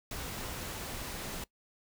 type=noise; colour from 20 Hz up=pink; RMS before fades=-40 dBFS; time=0.11-1.44 s; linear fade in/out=2 ms; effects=noise-tail reverb RT60 0.1 s tail -21 dB re dry